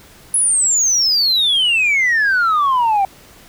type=exponential sweep; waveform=sine; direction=down; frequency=10548 to 766 Hz; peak=-10 dBFS; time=0.34-3.05 s; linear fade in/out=2 ms; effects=tanh soft clip ceiling -10 dBFS + pink hiss -44 dBFS RMS until 3.48 s